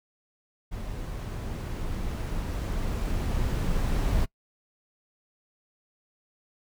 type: noise with level ramp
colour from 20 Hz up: brown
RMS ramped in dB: -35 to -25 dBFS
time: 0.71-4.26 s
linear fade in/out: 20 ms
effects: noise-tail reverb RT60 0.1 s tail -23 dB re dry